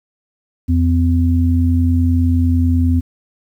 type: tone pair together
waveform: sine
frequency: 84.6 / 254.1 Hz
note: E2 / B3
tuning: +45 / +49 cents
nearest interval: octave + perfect fifth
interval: 1904 cents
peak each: -12 / -16 dBFS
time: 0.68-3.01 s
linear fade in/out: 20 ms
effects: 8-bit